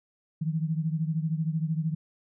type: beating tone pair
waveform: sine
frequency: 156.7 / 169.7 Hz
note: D#3 / F3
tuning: +13 / -49 cents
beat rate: 13 Hz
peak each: -27 / -31 dBFS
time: 0.41-1.95 s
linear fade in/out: 10 ms
effects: none